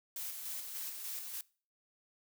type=noise with tremolo; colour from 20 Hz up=blue; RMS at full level=-41 dBFS; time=0.16-1.41 s; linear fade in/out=2 ms; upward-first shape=square; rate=3.4 Hz; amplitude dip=35%; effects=noise-tail reverb RT60 0.4 s tail -22 dB re dry